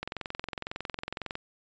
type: click train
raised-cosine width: 0.3 ms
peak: -18 dBFS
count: 30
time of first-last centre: 0.03-1.354 s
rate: 21.9 Hz
effects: resampled to 16000 Hz